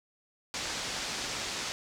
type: low-pass noise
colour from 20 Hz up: white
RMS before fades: -36 dBFS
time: 0.54-1.72 s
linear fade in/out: 0 ms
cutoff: 6600 Hz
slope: 24 dB/octave
effects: none